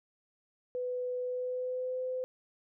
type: tone with pitch glide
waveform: sine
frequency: 498.3 to 510.5 Hz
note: B4 to C5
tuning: +15 to -43 cents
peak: -32 dBFS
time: 0.75-2.24 s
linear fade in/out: 0 ms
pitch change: +42 cents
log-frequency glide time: 1.21-2.01 s
effects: none